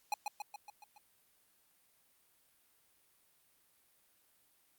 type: tone with echo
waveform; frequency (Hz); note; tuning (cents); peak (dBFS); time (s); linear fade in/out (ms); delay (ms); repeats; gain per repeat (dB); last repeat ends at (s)
square; 830.6; G#5; 0; -32; 0.12-0.14; 2; 140; 6; -4; 0.98
effects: white hiss -71 dBFS RMS until 4.78 s + Opus 48 kbps